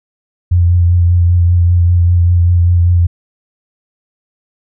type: tone with vibrato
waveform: sine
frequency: 87.31 Hz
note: F2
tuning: in tune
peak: -6 dBFS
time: 0.51-3.07 s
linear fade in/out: 10 ms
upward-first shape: triangle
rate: 5.1 Hz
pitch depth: 31 cents each way
effects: none